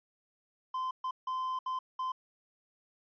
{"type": "tone bursts at uneven times", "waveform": "triangle", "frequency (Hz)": 1032, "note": "C6", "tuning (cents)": -24, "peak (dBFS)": -30, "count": 5, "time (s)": [[0.74, 0.91], [1.04, 1.11], [1.27, 1.59], [1.66, 1.79], [1.99, 2.12]], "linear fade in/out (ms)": 5, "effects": ["resampled to 11025 Hz"]}